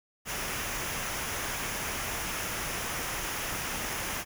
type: noise with comb filter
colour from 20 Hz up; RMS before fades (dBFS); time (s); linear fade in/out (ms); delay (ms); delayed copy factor
pink; -34; 0.25-4.25; 50; 0.24; -0.5
effects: none